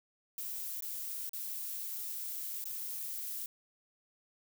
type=noise with dropouts; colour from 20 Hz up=violet; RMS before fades=-40 dBFS; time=0.38-3.46 s; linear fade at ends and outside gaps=1 ms; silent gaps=0.807-0.823 / 1.293-1.333 / 2.641-2.655 s; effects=none